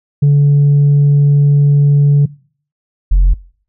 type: tone pair in turn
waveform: sine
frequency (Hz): 143.6 / 44.74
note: D3 / F1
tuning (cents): -39 / +43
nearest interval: octave + minor sixth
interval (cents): 2018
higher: first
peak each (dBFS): -3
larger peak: neither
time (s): 0.22-2.26 / 3.11-3.34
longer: first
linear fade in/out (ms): 10
effects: noise-tail reverb RT60 0.5 s tail -23 dB re dry + tanh soft clip ceiling -4 dBFS